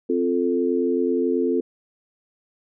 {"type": "chord", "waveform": "sine", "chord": "F major", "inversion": "second", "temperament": "equal", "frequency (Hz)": [261.6, 349.2, 440], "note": ["C4", "F4", "A4"], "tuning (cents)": [0, 0, 0], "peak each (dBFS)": -23, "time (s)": [0.09, 1.61], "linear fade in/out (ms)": 10, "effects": []}